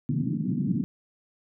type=band-pass noise; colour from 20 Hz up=pink; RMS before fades=-27 dBFS; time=0.09-0.84 s; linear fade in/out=0 ms; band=130 to 280 Hz; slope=48 dB/octave; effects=none